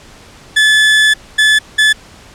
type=tone bursts at uneven times; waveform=30% pulse; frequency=1729 Hz; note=A6; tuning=31 cents flat; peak=-4 dBFS; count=3; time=0.56-1.14 / 1.38-1.59 / 1.78-1.93 s; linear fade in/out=10 ms; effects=pink hiss -39 dBFS RMS until 2.34 s + low-pass 8000 Hz 12 dB/octave